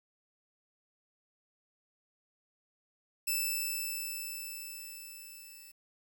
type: tone with level ramp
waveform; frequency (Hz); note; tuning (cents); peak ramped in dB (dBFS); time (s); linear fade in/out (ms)
5% pulse; 2637; E7; 0; -20 to -42; 3.27-5.72; 10
effects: 10-bit